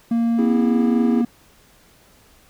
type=tone with pitch glide; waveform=triangle; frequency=232 to 237.4 Hz; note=A#3 to A#3; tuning=-8 to +32 cents; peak=-14 dBFS; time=0.11-1.25 s; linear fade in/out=5 ms; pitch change=+40 cents; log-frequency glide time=0.36-0.54 s
type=chord; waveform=triangle; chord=C augmented; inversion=none; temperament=just; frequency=261.6 / 327 / 408.8 Hz; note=C4 / E4 / G#4; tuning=0 / -14 / -27 cents; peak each=-21 / -22 / -24 dBFS; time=0.38-1.22 s; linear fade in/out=10 ms
effects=pink hiss -53 dBFS RMS until 2.49 s